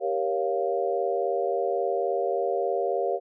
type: chord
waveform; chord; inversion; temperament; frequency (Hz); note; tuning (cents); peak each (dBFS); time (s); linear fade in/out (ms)
sine; G half-diminished seventh; none; equal with one note detuned; 392 / 470.8 / 554.4 / 698.5; G4 / Bb4 / Db5 / F5; 0 / +17 / 0 / 0; -29; 0-3.2; 50
effects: none